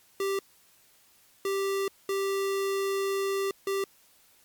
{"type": "tone bursts at uneven times", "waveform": "square", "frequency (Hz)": 392, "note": "G4", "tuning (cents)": 0, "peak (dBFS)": -27, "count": 4, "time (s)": [[0.2, 0.39], [1.45, 1.88], [2.09, 3.51], [3.67, 3.84]], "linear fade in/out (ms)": 2, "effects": ["white hiss -61 dBFS RMS until 4.44 s", "MP3 96 kbps"]}